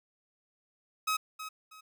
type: tone with echo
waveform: sawtooth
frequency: 1273 Hz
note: D#6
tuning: 39 cents sharp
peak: -24 dBFS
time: 1.07-1.17 s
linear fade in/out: 10 ms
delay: 320 ms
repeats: 2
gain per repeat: -11 dB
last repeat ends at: 1.81 s
effects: none